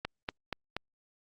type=click train; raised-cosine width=0.3 ms; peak=-17 dBFS; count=4; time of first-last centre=0.05-0.766 s; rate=4.19 Hz; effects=Opus 48 kbps